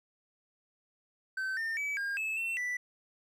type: tone with pitch steps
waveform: triangle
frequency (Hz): 1539 / 1810 / 2290 / 1614 / 2604 / 2699 / 1974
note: G6 / A6 / D7 / G#6 / E7 / E7 / B6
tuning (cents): -32 / +48 / -44 / -50 / -22 / +40 / -1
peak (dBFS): -30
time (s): 1.37-2.77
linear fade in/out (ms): 5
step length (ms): 200
effects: none